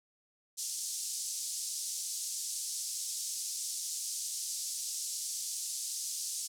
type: band-pass noise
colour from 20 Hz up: pink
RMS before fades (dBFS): -38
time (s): 0.57-6.48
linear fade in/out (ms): 20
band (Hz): 5300 to 10000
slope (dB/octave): 24
effects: none